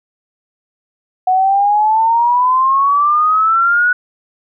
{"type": "exponential sweep", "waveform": "sine", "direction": "up", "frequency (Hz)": [735, 1480], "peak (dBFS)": -9, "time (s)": [1.27, 3.93], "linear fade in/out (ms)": 5, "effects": []}